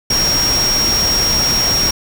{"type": "tone in noise", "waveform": "sine", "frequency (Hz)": 5588, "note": "F8", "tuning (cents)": 0, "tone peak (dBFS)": -13, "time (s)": [0.1, 1.91], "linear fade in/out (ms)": 5, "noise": "pink", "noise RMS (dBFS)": -20, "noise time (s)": [0.1, 1.91], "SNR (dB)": 4, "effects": []}